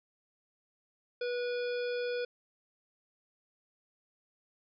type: harmonic tone with a mistuned harmonic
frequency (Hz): 487.8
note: B4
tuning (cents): -21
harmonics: 1 / 3 / 5 / 7 / 9 / 10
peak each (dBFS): -32 / -42 / -46 / -49 / -51 / -52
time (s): 1.21-2.25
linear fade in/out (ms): 5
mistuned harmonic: 10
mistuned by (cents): +38
effects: none